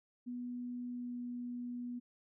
sine tone with pitch glide, 245.1 to 243.7 Hz, B3 to B3, -13 to -23 cents, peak -39 dBFS, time 0.26-2 s, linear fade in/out 20 ms, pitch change -10 cents, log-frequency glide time 0.9-1.17 s, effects none

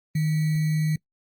sine tone with sample-and-hold, 155.56 Hz, D#3, in tune, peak -20 dBFS, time 0.15-0.96 s, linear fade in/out 5 ms, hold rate 2100 Hz, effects noise-tail reverb RT60 0.1 s tail -25 dB re dry + Opus 32 kbps

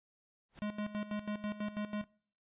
pink noise with exponential growth, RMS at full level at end -49 dBFS, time 0.49-0.59 s, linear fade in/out 0 ms, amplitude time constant 21 ms
square tone with tremolo, 209.2 Hz, G#3, 13 cents sharp, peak -35 dBFS, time 0.62-2.04 s, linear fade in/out 0 ms, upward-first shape square, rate 6.1 Hz, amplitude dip 75%
effects noise-tail reverb RT60 0.5 s tail -23 dB re dry + resampled to 8000 Hz

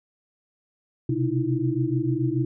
sine tone cluster, 125.4 / 132.3 / 310 / 335 Hz, B2 / C3 / D#4 / E4, +27 / +20 / -6 / +28 cents, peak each -27 dBFS, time 1.09-2.45 s, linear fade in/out 5 ms, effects none

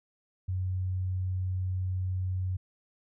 sine tone, 92.6 Hz, F#2, 2 cents sharp, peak -28 dBFS, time 0.48-2.57 s, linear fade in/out 10 ms, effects none

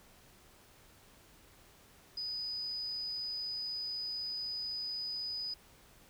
sine tone, 4978 Hz, D#8, in tune, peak -36 dBFS, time 2.17-5.54 s, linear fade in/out 5 ms, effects pink hiss -61 dBFS RMS until 6.09 s

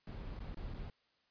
brown noise with dropouts, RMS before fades -44 dBFS, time 0.07-0.9 s, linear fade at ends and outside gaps 2 ms, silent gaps 0.392-0.403 / 0.546-0.57 / 0.739-0.743 s, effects white hiss -75 dBFS RMS until 1.3 s + resampled to 11025 Hz

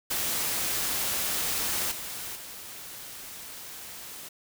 white noise with level steps, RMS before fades -29 / -37 / -42 dBFS, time 0.1-4.29 s, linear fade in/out 10 ms, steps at 1.91 / 2.35 s, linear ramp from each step 10 ms, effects none

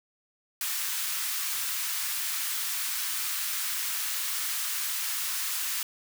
white high-pass noise, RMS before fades -31 dBFS, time 0.61-5.83 s, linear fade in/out 2 ms, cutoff 1100 Hz, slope 24 dB/octave, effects none

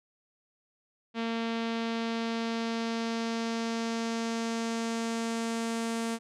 sawtooth tone with low-pass filter sweep, 228.8 Hz, A#3, 32 cents flat, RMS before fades -32 dBFS, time 1.14-6.19 s, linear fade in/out 50 ms, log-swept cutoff 3500 to 9100 Hz, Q 1.5, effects none

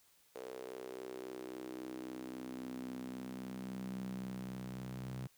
sawtooth tone with high-pass filter sweep, 63.7 Hz, C2, 46 cents flat, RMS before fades -45 dBFS, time 0.35-5.27 s, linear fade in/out 0 ms, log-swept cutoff 460 to 140 Hz, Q 5.2, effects white hiss -69 dBFS RMS until 5.37 s

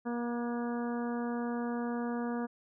harmonic tone with a mistuned harmonic, 238.2 Hz, A#3, 38 cents sharp, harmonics 1 / 2 / 3 / 4 / 5 / 6 / 7, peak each -33 / -39 / -43 / -45 / -47 / -49 / -50 dBFS, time 0.05-2.47 s, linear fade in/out 20 ms, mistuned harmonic 6, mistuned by +23 cents, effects none

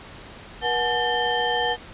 sine tone cluster, 479.2 / 737 / 857 / 1792 / 3130 Hz, A#4 / F#5 / A5 / A6 / G7, +48 / -7 / -46 / +31 / -3 cents, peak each -27 dBFS, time 0.61-1.77 s, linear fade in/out 50 ms, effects pink hiss -42 dBFS RMS until 1.93 s + resampled to 8000 Hz

